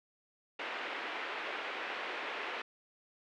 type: band-pass noise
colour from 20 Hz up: white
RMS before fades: -40 dBFS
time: 0.59-2.62 s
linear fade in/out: 5 ms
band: 320 to 2700 Hz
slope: 24 dB/octave
effects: none